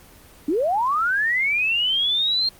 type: linear sweep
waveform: sine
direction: up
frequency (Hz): 272 to 4225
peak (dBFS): -18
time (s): 0.48-2.49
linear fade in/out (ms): 5
effects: pink hiss -48 dBFS RMS until 2.59 s + Opus 24 kbps